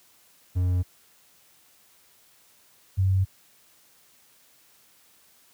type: tone pair in turn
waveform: triangle / sine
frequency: 90.2 / 95.08 Hz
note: F#2 / F#2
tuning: -44 / +48 cents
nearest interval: minor second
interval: 92 cents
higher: second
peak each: -18 dBFS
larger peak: neither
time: 0.55-0.83 / 2.97-3.25 s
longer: neither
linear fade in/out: 20 ms
effects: white hiss -59 dBFS RMS until 5.53 s + high-pass 60 Hz 12 dB/octave